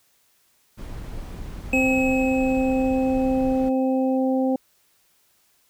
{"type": "noise", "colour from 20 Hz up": "brown", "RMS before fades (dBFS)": -34, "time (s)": [0.77, 3.7], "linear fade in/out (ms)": 20}
{"type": "harmonic tone", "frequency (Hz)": 261.6, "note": "C4", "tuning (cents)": 0, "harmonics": [1, 2, 3], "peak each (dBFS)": [-20, -24, -30], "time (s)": [1.73, 4.56], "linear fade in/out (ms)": 5}
{"type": "tone with exponential decay", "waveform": "triangle", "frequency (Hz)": 2562, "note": "E7", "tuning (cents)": -50, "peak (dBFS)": -18, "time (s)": [1.73, 4.17], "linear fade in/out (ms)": 2, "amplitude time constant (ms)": 530}
{"effects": ["white hiss -63 dBFS RMS until 5.69 s"]}